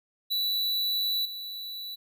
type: tone with level steps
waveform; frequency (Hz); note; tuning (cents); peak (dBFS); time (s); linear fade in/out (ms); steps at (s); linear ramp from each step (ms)
square; 3951; B7; 0; -26 / -36; 0.3-1.96; 20; 1.25; 5
effects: none